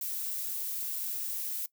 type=noise; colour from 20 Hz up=violet; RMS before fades=-35 dBFS; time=0.01-1.66 s; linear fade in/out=2 ms; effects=noise-tail reverb RT60 0.1 s tail -20 dB re dry